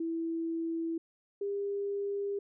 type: tone pair in turn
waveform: sine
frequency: 329.6 / 401.8 Hz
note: E4 / G4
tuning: 0 / +43 cents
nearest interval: minor third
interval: 343 cents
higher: second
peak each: -31 / -31 dBFS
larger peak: neither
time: 0-0.98 / 1.41-2.39 s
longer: neither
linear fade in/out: 5 ms
effects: none